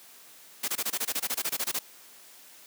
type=noise bursts; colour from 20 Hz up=white; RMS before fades=-29 dBFS; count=16; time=0.63-1.792 s; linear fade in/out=10 ms; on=52 ms; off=22 ms; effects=white hiss -52 dBFS RMS until 2.66 s + high-pass 200 Hz 12 dB/octave